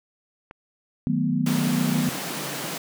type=click; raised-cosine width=0.5 ms; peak=-25 dBFS; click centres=0.511 s
type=chord; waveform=sine; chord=B dominant seventh; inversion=first; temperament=equal; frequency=155.56 / 185 / 220 / 246.9 Hz; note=D#3 / F#3 / A3 / B3; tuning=0 / 0 / 0 / 0 cents; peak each=-26 / -27 / -28 / -24 dBFS; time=1.07-2.09 s; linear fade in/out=0 ms
type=high-pass noise; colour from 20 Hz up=pink; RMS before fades=-31 dBFS; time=1.46-2.78 s; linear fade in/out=5 ms; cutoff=130 Hz; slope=96 dB/octave
effects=none